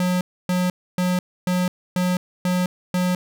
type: tone bursts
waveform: square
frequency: 180.9 Hz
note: F#3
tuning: 39 cents flat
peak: -19 dBFS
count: 7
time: 0-3.15 s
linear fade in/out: 2 ms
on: 210 ms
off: 280 ms
effects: none